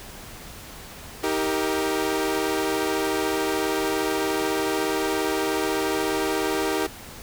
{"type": "chord", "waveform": "sawtooth", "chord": "Eb major", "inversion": "none", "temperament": "equal with one note detuned", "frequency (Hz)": [315.3, 392, 466.2], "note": ["Eb4", "G4", "Bb4"], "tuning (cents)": [23, 0, 0], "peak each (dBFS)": [-23, -22, -25], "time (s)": [1.23, 6.87], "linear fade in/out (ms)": 10, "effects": ["pink hiss -41 dBFS RMS until 7.22 s"]}